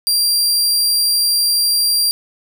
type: tone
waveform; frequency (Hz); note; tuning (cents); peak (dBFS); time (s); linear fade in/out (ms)
sawtooth; 4743; D8; +16; -10; 0.07-2.11; 0
effects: none

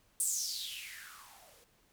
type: noise with band-pass filter sweep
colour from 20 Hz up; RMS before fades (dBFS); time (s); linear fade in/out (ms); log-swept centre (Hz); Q
violet; -40; 0.2-1.64; 0; 9000 to 440; 6.3
effects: pink hiss -69 dBFS RMS until 1.92 s

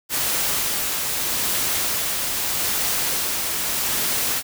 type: noise with tremolo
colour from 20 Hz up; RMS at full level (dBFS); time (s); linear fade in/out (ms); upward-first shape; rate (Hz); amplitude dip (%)
white; -22; 0.09-4.43; 50; sine; 0.81; 25
effects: none

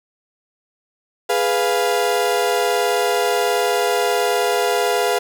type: chord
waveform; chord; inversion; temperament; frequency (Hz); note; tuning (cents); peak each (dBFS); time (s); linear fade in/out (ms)
35% pulse; F diminished; first; equal; 415.3 / 493.9 / 698.5; Ab4 / Cb5 / F5; 0 / 0 / 0; -19; 1.29-5.19; 10
effects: 8-bit

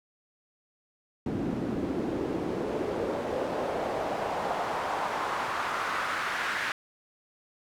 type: noise with band-pass filter sweep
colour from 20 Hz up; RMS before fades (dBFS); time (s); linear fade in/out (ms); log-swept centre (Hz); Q
pink; -31; 1.26-6.72; 2; 240 to 1700; 1.9
effects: none

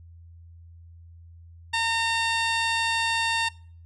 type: tone with low-pass filter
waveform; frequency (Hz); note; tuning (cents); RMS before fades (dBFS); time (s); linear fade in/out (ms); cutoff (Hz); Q
15% pulse; 913; A#5; -36; -25; 1.73-3.49; 10; 6200; 1.4
effects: noise-tail reverb RT60 0.5 s tail -23 dB re dry + added 84 Hz sine -45 dBFS peak until 3.85 s

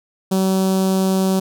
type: tone with notch filter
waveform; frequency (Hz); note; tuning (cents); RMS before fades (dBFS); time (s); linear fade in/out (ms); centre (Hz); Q
sawtooth; 190; F#3; +46; -17; 0.31-1.4; 10; 2000; 0.56
effects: none

